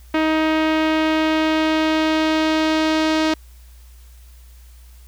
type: tone with low-pass filter sweep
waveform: sawtooth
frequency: 314.6 Hz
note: D#4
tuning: 19 cents sharp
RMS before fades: -18 dBFS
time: 0.14-3.34 s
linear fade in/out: 5 ms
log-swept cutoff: 2600 to 4600 Hz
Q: 1.3
effects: added 60 Hz sine -41 dBFS peak until 5.07 s + white hiss -54 dBFS RMS until 5.07 s